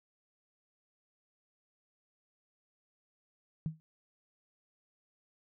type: tone with exponential decay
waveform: sine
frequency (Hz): 158.5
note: D#3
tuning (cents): +32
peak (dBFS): -28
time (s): 3.66-3.8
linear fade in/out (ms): 0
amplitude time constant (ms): 30
effects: none